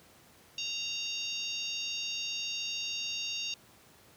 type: harmonic tone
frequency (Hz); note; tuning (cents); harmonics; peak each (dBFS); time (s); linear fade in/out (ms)
927; A#5; -10; 3 / 4 / 5 / 6 / 7; -37 / -39 / -41 / -43 / -44; 0.58-3.54; 2
effects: pink hiss -59 dBFS RMS until 4.16 s + high-pass 80 Hz 12 dB/octave